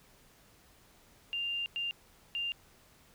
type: tone bursts at uneven times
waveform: sine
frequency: 2794 Hz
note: F7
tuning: in tune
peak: -32 dBFS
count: 3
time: 1.33-1.66 / 1.76-1.91 / 2.35-2.52 s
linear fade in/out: 0 ms
effects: pink hiss -62 dBFS RMS until 3.14 s